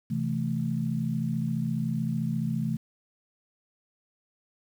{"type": "chord", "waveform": "sine", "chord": "A minor", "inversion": "first", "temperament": "equal", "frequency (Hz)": [130.81, 164.81, 220], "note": ["C3", "E3", "A3"], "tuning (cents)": [0, 0, 0], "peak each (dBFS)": [-31, -30, -30], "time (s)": [0.1, 2.77], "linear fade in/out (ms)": 10, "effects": ["9-bit"]}